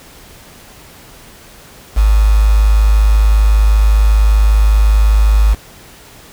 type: tone with quantisation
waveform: sine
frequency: 52.6 Hz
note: G#1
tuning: 23 cents sharp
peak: -6 dBFS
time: 1.96-5.55 s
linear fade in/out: 20 ms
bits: 4
effects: pink hiss -39 dBFS RMS until 6.32 s